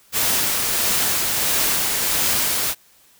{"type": "noise with tremolo", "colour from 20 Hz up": "white", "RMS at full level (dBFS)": -19, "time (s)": [0.12, 2.75], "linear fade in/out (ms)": 50, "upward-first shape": "sine", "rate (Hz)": 1.5, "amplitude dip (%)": 25, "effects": ["white hiss -54 dBFS RMS until 3.19 s"]}